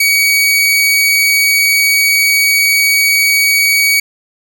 sawtooth tone, 2257 Hz, C#7, 31 cents sharp, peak -5 dBFS, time 0-4 s, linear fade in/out 5 ms, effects none

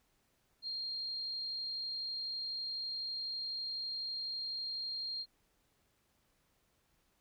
sine tone, 4212 Hz, C8, 11 cents sharp, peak -37 dBFS, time 0.62-5.26 s, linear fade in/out 50 ms, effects pink hiss -75 dBFS RMS until 7.2 s

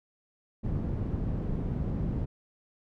white low-pass noise, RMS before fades -31 dBFS, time 0.63-2.26 s, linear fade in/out 20 ms, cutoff 170 Hz, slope 12 dB/octave, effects none

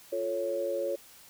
sine chord, F augmented, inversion none, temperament equal, 349.2 / 440 / 554.4 Hz, F4 / A4 / C#5, 0 / 0 / 0 cents, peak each -36 / -36 / -30 dBFS, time 0.12-0.96 s, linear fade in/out 10 ms, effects white hiss -54 dBFS RMS until 1.29 s

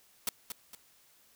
white noise with echo, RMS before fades -31 dBFS, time 0.27-0.29 s, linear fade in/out 2 ms, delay 230 ms, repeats 2, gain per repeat -8 dB, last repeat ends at 0.75 s, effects white hiss -64 dBFS RMS until 1.35 s

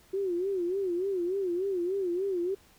sine tone with vibrato, 370 Hz, F#4, in tune, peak -27 dBFS, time 0.13-2.55 s, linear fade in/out 10 ms, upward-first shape sine, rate 3.4 Hz, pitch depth 130 cents each way, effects pink hiss -60 dBFS RMS until 2.78 s

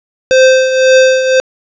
square tone with tremolo, 520 Hz, C5, 11 cents flat, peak -3 dBFS, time 0.31-1.4 s, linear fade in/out 0 ms, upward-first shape triangle, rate 1.9 Hz, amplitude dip 65%, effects resampled to 16000 Hz + 7-bit

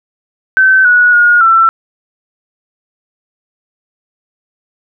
sine tone with pitch steps, 1536 / 1463 / 1435 / 1341 Hz, G6 / F#6 / F6 / E6, -36 / -20 / +47 / +29 cents, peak -4 dBFS, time 0.57-1.69 s, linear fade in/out 0 ms, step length 280 ms, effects none

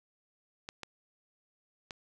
clicks, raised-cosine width 0.2 ms, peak -23 dBFS, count 3, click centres 0.689 / 0.833 / 1.908 s, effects none

